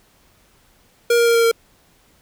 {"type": "tone with pitch steps", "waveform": "square", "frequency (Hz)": [472.6, 469.3, 466.1, 462.9, 459.7], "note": ["A#4", "A#4", "A#4", "A#4", "A#4"], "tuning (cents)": [24, 12, 0, -12, -24], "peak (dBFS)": -13, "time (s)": [1.1, 1.515], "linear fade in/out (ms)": 5, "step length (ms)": 83, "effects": ["pink hiss -56 dBFS RMS until 2.21 s"]}